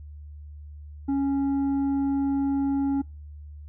triangle tone with tanh clipping, 276.4 Hz, C#4, 5 cents flat, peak -23 dBFS, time 1.08-3.02 s, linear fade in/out 10 ms, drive 10 dB, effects noise-tail reverb RT60 0.3 s tail -25 dB re dry + added 74 Hz sine -39 dBFS peak until 3.68 s

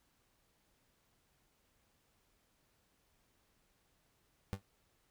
30% pulse tone with exponential decay, 97.9 Hz, G2, 2 cents flat, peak -30 dBFS, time 4.53-4.62 s, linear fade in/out 0 ms, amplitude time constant 18 ms, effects pink hiss -75 dBFS RMS until 5.1 s

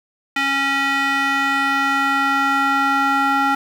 square tone with band-pass filter sweep, 275 Hz, C#4, 14 cents flat, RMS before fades -18 dBFS, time 0.36-3.55 s, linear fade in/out 5 ms, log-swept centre 2100 to 1200 Hz, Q 2.1, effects 7-bit

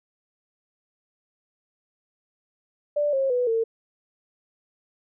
sine tone with pitch steps, 587.3 / 538.6 / 493.9 / 452.9 Hz, D5 / C#5 / B4 / A#4, 0 / -50 / 0 / -50 cents, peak -20 dBFS, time 2.96-3.64 s, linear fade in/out 10 ms, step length 170 ms, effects none

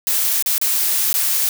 blue noise with dropouts, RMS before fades -18 dBFS, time 0.07-1.49 s, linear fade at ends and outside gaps 1 ms, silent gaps 0.425-0.46 / 0.581-0.614 / 1.129-1.14 s, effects none

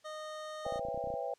25% pulse tone, 617 Hz, D#5, 15 cents flat, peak -37 dBFS, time 0.04-0.8 s, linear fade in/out 20 ms
sine chord, C# half-diminished seventh, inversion third, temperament just, 498.9 / 554.4 / 665.2 / 798.3 Hz, B4 / C#5 / E5 / G5, +17 / 0 / +16 / +31 cents, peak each -40 dBFS, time 0.65-1.34 s, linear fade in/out 5 ms
clicks, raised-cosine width 3 ms, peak -34 dBFS, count 12, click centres 0.665 / 0.724 / 0.759 / 0.794 / 0.851 / 0.886 / 0.945 / 0.976 / 1.041 / 1.073 / 1.103 / 1.14 s
effects white hiss -69 dBFS RMS until 1.38 s + low-pass 7000 Hz 12 dB/octave

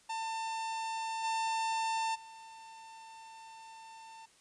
45% pulse tone with level steps, 896 Hz, A5, 31 cents sharp, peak -35 / -31 / -49 dBFS, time 0.09-4.26 s, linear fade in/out 10 ms, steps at 1.23 / 2.14 s, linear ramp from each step 20 ms, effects white hiss -64 dBFS RMS until 4.4 s + resampled to 22050 Hz

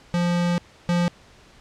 square tone pair in turn, 174.4 / 174.4 Hz, F3 / F3, -2 / -2 cents, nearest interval unison, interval 0 cents, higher neither, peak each -20 / -19 dBFS, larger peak second, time 0.14-0.58 / 0.89-1.08 s, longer first, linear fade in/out 0 ms, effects pink hiss -51 dBFS RMS until 1.6 s + low-pass 6000 Hz 12 dB/octave

